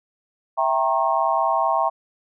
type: chord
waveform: sine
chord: E diminished seventh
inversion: none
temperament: equal with one note detuned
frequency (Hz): 659.3 / 784 / 932.3 / 1082.2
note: E5 / G5 / Bb5 / Db6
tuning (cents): 0 / 0 / 0 / -42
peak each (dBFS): -23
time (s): 0.57-1.9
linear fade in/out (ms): 20
effects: none